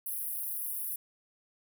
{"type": "high-pass noise", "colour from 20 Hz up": "pink", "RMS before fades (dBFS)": -36, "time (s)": [0.06, 0.96], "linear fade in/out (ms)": 5, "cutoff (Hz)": 10000, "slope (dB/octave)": 96, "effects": []}